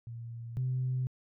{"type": "tone pair in turn", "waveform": "sine", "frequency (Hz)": [116.54, 128.04], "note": ["A#2", "C3"], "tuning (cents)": [0, -37], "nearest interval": "major second", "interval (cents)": 163, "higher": "second", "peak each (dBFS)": [-39, -28], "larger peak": "second", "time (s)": [[0.07, 0.57], [0.57, 1.07]], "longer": "neither", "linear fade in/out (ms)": 0, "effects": ["tanh soft clip ceiling -24 dBFS"]}